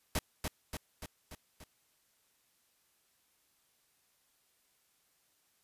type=noise with echo; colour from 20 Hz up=pink; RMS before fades=-32 dBFS; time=0.15-0.19 s; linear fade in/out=2 ms; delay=290 ms; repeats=5; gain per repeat=-4 dB; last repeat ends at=1.64 s; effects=white hiss -73 dBFS RMS until 5.63 s + resampled to 32000 Hz